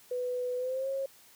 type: tone with pitch glide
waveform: sine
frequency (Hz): 496.8 to 541.8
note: B4 to C#5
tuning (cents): +10 to -40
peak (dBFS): -30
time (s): 0.11-1.06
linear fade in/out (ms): 5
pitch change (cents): +150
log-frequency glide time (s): 0.57-0.89
effects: white hiss -58 dBFS RMS until 1.35 s + high-pass 60 Hz 12 dB/octave